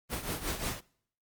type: noise with tremolo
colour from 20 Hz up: pink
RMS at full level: -32 dBFS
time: 0.09-0.81 s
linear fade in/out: 50 ms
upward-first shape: triangle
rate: 5.6 Hz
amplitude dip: 75%
effects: noise-tail reverb RT60 0.6 s tail -23 dB re dry + Opus 24 kbps